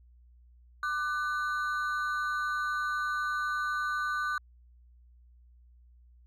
triangle ring-modulated tone, 1344 Hz, E6, 33 cents sharp, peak -24 dBFS, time 0.83-4.38 s, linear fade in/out 2 ms, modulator 156 Hz, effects added 60 Hz sine -55 dBFS peak until 6.26 s

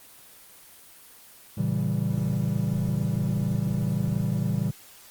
triangle chord, A# diminished seventh, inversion none, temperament equal with one note detuned, 114.34 / 138.59 / 164.81 / 196 Hz, A#2 / C#3 / E3 / G3, -33 / 0 / 0 / 0 cents, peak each -27 dBFS, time 1.57-4.71 s, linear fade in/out 10 ms, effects white hiss -50 dBFS RMS until 5.1 s + Opus 24 kbps

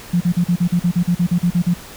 sine tone bursts, 175.1 Hz, F3, 5 cents sharp, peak -12 dBFS, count 14, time 0.13-1.741 s, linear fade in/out 10 ms, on 77 ms, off 41 ms, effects pink hiss -37 dBFS RMS until 1.96 s

